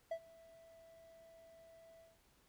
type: tone with ADSR envelope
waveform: triangle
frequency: 659.3 Hz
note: E5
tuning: in tune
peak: -34 dBFS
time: 0.11-2.19 s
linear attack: 6 ms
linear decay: 69 ms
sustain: -23 dB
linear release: 190 ms
effects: pink hiss -72 dBFS RMS until 2.48 s